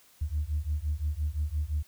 sine beating tone pair, 72.6 / 78.4 Hz, D2 / D#2, -19 / +14 cents, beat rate 5.8 Hz, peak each -30 dBFS, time 0.21-1.83 s, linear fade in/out 10 ms, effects tanh soft clip ceiling -21 dBFS + white hiss -60 dBFS RMS until 1.87 s

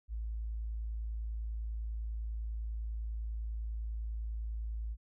sine tone, 55 Hz, A1, in tune, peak -35 dBFS, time 0.08-4.97 s, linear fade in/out 50 ms, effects none

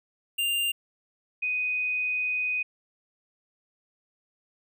square / sine tone pair in turn, 2794 / 2495 Hz, F7 / D#7, 0 / +4 cents, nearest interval major second, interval 196 cents, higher first, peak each -25 dBFS, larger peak neither, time 0.38-0.72 / 1.42-2.63 s, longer second, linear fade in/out 10 ms, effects none

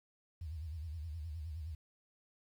sine tone with vibrato, 79.3 Hz, D#2, 33 cents sharp, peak -40 dBFS, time 0.41-1.75 s, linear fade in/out 5 ms, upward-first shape sine, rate 9.6 Hz, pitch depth 150 cents each way, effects 11-bit

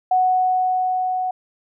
sine tone with level ramp, 740 Hz, F#5, in tune, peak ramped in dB -13 to -20 dBFS, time 0.11-1.31 s, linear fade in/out 5 ms, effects none

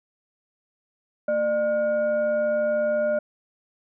sine tone with frequency modulation, 601 Hz, D5, 40 cents sharp, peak -20 dBFS, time 1.28-3.19 s, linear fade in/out 5 ms, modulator 828 Hz, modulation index 0.44, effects none

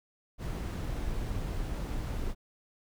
brown noise, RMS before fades -34 dBFS, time 0.38-2.35 s, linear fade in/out 50 ms, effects none

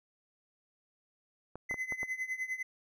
clicks, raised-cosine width 1 ms, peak -28 dBFS, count 5, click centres 1.556 / 1.711 / 1.742 / 1.923 / 2.031 s
triangle tone with tremolo, 2036 Hz, C7, 48 cents flat, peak -29 dBFS, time 1.69-2.63 s, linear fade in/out 10 ms, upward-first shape triangle, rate 9.9 Hz, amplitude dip 90%
effects none

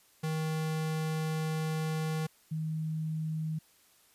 square / sine tone pair in turn, 157.6 / 157.6 Hz, D#3 / D#3, +23 / +23 cents, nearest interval unison, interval 0 cents, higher neither, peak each -31 / -31 dBFS, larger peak neither, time 0.23-2.27 / 2.51-3.59 s, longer first, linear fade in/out 10 ms, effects white hiss -64 dBFS RMS until 4.14 s + resampled to 32000 Hz

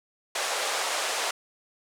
pink band-pass noise, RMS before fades -29 dBFS, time 0.35-1.31 s, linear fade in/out 5 ms, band 520 to 9600 Hz, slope 24 dB/octave, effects none

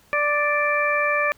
harmonic tone, 587.3 Hz, D5, in tune, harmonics 1 / 2 / 3 / 4, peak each -24 / -24 / -24 / -24 dBFS, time 0.13-1.32 s, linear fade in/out 0 ms, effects pink hiss -56 dBFS RMS until 1.37 s

